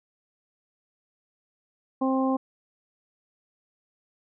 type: harmonic tone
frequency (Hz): 263.8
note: C4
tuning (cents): +14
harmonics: 1 / 2 / 3 / 4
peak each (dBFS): -23 / -29 / -31 / -32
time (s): 2.01-2.37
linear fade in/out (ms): 10
effects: none

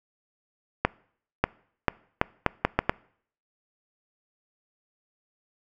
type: accelerating click train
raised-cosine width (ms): 0.5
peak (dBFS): -4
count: 8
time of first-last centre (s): 0.85-2.895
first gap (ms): 590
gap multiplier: 0.75
effects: noise-tail reverb RT60 0.6 s tail -24 dB re dry

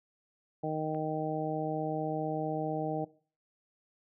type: harmonic tone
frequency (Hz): 155.56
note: D#3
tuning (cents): 0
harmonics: 1 / 2 / 3 / 4 / 5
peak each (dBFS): -37 / -37 / -37 / -37 / -37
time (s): 0.63-3.05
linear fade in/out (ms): 10
type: click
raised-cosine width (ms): 0.5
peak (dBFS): -38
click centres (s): 0.947
effects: noise-tail reverb RT60 0.4 s tail -19 dB re dry

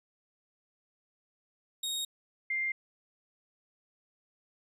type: tone pair in turn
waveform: sawtooth / sine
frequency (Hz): 3745 / 2102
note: A#7 / C7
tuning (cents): +7 / +7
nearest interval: minor seventh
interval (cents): 1000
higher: first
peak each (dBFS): -29 / -29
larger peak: neither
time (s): 1.83-2.05 / 2.5-2.72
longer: neither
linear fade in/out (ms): 5
effects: resampled to 32000 Hz

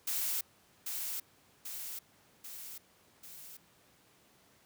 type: noise with echo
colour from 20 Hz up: blue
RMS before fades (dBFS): -34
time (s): 0.07-0.41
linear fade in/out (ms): 5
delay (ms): 790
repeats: 4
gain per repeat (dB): -4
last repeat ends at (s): 3.57
effects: pink hiss -65 dBFS RMS until 4.65 s + high-pass 100 Hz 12 dB/octave

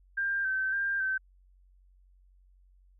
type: tone with vibrato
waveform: sine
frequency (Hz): 1568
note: G6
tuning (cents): 0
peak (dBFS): -27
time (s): 0.17-1.18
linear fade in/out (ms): 10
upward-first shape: square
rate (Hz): 1.8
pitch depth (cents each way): 28
effects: added 46 Hz sine -58 dBFS peak until 2.99 s

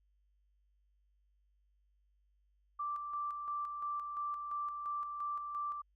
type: tone with tremolo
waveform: sine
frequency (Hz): 1173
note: D6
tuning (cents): -2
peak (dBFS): -35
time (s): 2.79-5.82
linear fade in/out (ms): 10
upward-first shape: square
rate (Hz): 2.9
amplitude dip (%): 40
effects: added 50 Hz sine -70 dBFS peak until 5.95 s

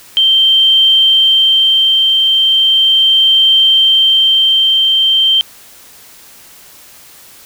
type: tone with tremolo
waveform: sine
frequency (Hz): 3136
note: G7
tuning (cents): 0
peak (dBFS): -5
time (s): 0.17-5.41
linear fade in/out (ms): 0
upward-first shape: triangle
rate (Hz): 0.37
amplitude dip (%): 25
effects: white hiss -39 dBFS RMS until 7.45 s

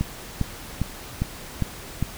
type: click train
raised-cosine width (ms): 5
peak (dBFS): -10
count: 6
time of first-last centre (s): 0.01-2.026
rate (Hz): 2.48
effects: pink hiss -39 dBFS RMS until 2.17 s

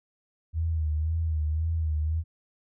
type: tone with vibrato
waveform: sine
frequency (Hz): 79.2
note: D#2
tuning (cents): +31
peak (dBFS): -24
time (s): 0.53-2.24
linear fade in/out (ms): 50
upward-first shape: sine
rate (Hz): 1.9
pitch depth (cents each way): 65
effects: none

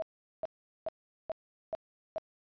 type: tone bursts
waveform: sine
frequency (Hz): 643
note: E5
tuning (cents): -43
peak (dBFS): -31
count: 6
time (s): 0-2.182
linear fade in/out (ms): 0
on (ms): 22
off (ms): 410
effects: resampled to 11025 Hz

